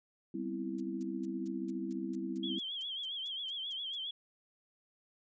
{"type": "chord", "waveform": "sine", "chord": "C major seventh", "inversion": "second", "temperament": "equal", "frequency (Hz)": [196, 246.9, 261.6, 329.6], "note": ["G3", "B3", "C4", "E4"], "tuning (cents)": [0, 0, 0, 0], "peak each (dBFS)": [-41, -44, -41, -39], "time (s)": [0.34, 2.59], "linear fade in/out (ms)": 5}
{"type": "noise bursts", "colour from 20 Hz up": "violet", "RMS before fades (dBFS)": -48, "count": 15, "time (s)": [0.78, 3.955], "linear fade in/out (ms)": 5, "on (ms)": 25, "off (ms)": 200}
{"type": "tone with vibrato", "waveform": "sine", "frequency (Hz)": 3239, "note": "G#7", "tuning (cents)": -44, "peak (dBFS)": -37, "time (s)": [2.43, 4.11], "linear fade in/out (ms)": 5, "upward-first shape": "triangle", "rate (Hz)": 7.4, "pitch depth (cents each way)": 110}
{"effects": ["resampled to 16000 Hz"]}